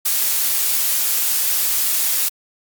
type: noise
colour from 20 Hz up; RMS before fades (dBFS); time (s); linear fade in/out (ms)
blue; -18; 0.05-2.29; 10
effects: Opus 48 kbps